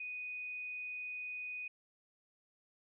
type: tone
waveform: sine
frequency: 2486 Hz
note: D#7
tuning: 2 cents flat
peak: -40 dBFS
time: 0-1.68 s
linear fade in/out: 5 ms
effects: none